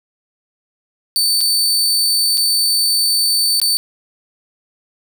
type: tone with dropouts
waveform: sawtooth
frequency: 4545 Hz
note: C#8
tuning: 42 cents sharp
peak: -10 dBFS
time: 1.16-3.77 s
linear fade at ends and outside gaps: 0 ms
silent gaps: 1.407-1.412 / 2.373-2.378 / 3.6-3.616 s
effects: none